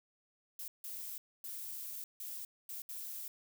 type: noise bursts at uneven times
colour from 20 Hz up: violet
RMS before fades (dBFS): -44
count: 6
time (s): 0.59-0.68 / 0.84-1.18 / 1.44-2.04 / 2.2-2.45 / 2.69-2.82 / 2.89-3.28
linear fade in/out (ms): 2
effects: none